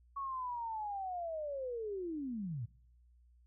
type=linear sweep; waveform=sine; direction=down; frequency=1119 to 103.83 Hz; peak=-37 dBFS; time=0.16-2.66 s; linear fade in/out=10 ms; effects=noise-tail reverb RT60 0.8 s tail -25 dB re dry + added 60 Hz sine -62 dBFS peak until 3.46 s